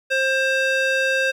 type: tone with band-pass filter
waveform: square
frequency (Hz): 530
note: C5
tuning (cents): +22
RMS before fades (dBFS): -20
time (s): 0.1-1.32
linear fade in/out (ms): 20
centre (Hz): 2000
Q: 1.2
effects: 9-bit